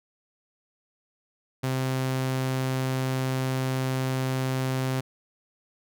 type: tone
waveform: sawtooth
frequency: 130.81 Hz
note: C3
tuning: in tune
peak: -21 dBFS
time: 1.63-5.01 s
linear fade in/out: 10 ms
effects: none